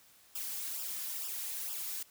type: noise with flanger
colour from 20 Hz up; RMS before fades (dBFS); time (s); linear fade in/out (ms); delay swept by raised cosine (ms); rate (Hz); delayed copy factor
blue; -39; 0.35-2.03; 5; 0.47 to 3.17; 2.2; -0.9
effects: white hiss -62 dBFS RMS until 2.1 s